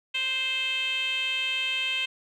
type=tone with band-pass filter; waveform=10% pulse; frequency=523.3 Hz; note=C5; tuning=in tune; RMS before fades=-28 dBFS; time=0.14-2.06 s; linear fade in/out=10 ms; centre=2900 Hz; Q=9.4; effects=none